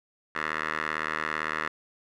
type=tone with band-pass filter; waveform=10% pulse; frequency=77.78 Hz; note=D#2; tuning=in tune; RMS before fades=-31 dBFS; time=0.35-1.68 s; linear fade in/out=5 ms; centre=1600 Hz; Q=3.8; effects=none